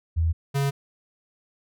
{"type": "tone pair in turn", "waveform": ["sine", "square"], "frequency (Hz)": [82, 139.28], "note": ["E2", "C#3"], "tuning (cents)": [-9, 9], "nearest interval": "major sixth", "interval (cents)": 918, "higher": "second", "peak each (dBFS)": [-19, -22], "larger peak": "first", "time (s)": [[0.16, 0.33], [0.54, 0.71]], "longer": "neither", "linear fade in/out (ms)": 20, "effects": []}